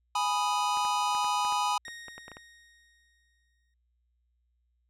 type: chord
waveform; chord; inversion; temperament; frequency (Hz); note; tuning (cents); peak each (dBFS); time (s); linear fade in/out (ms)
square; G# minor; none; equal; 830.6 / 987.8 / 1244.5; G#5 / B5 / D#6; 0 / 0 / 0; -31 / -30 / -33; 0.15-1.78; 5
type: clicks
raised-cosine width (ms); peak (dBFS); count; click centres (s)
0.5; -29; 12; 0.772 / 0.851 / 1.15 / 1.245 / 1.45 / 1.524 / 1.882 / 2.083 / 2.18 / 2.281 / 2.317 / 2.369
type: tone with exponential decay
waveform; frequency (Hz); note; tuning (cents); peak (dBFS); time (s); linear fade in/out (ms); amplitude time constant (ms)
sawtooth; 1864.7; A#6; 0; -36; 1.85-3.74; 2; 410
effects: added 60 Hz sine -70 dBFS peak until 4.89 s + low-pass 9000 Hz 12 dB/octave